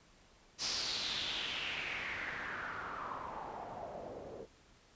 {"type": "noise with low-pass filter sweep", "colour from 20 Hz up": "white", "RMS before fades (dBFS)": -41, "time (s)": [0.58, 4.47], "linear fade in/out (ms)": 50, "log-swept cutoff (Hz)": [5500, 470], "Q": 3.9, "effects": ["pink hiss -64 dBFS RMS until 4.95 s", "resampled to 16000 Hz"]}